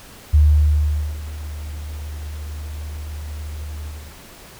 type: tone with ADSR envelope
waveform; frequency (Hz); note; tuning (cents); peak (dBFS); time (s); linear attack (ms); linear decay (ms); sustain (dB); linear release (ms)
sine; 75; D2; +37; -8; 0.33-4.18; 14; 820; -19; 320
effects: pink hiss -42 dBFS RMS until 4.59 s